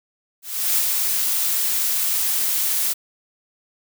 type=noise with ADSR envelope; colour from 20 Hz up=blue; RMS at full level=-18 dBFS; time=0.42-2.94 s; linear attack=360 ms; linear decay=31 ms; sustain=-3 dB; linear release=22 ms; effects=none